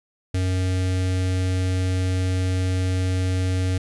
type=tone with notch filter; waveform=square; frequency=92.5 Hz; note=F#2; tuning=in tune; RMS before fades=-22 dBFS; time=0.34-3.78 s; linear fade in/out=5 ms; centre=1000 Hz; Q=1.1; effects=resampled to 24000 Hz + 10-bit